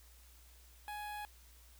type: tone with notch filter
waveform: sawtooth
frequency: 835 Hz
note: G#5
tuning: 9 cents sharp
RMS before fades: -44 dBFS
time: 0.88-1.25 s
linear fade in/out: 0 ms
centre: 6100 Hz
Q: 0.85
effects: added 60 Hz sine -59 dBFS peak until 1.79 s + white hiss -64 dBFS RMS until 1.79 s